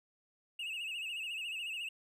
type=tone with vibrato; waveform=triangle; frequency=2718 Hz; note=F7; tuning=48 cents flat; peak=-36 dBFS; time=0.59-1.89 s; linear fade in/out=5 ms; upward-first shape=sine; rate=14 Hz; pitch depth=110 cents each way; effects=none